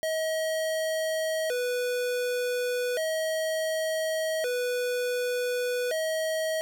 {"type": "tone with vibrato", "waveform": "square", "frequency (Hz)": 560, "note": "C#5", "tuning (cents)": 18, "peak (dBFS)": -27, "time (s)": [0.03, 6.61], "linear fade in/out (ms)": 0, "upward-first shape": "square", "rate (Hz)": 0.34, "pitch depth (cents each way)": 220, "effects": []}